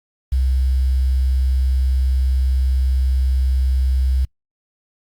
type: tone with quantisation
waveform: sine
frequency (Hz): 65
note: C2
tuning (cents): -11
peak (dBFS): -14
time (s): 0.32-4.25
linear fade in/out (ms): 5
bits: 7
effects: noise-tail reverb RT60 0.1 s tail -26 dB re dry + Opus 48 kbps